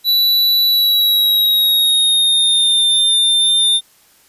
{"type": "tone with pitch glide", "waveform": "square", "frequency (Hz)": [3950, 3601], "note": ["B7", "A7"], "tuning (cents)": [0, 39], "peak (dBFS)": -11, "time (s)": [0.04, 3.81], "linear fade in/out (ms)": 50, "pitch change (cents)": -161, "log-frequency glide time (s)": [0.67, 2.83], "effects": ["white hiss -51 dBFS RMS until 4.28 s", "resampled to 32000 Hz"]}